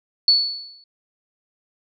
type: tone with exponential decay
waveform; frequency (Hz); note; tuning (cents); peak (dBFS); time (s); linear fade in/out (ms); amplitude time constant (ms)
sine; 4435; C#8; 0; -9; 0.28-0.84; 2; 120
effects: none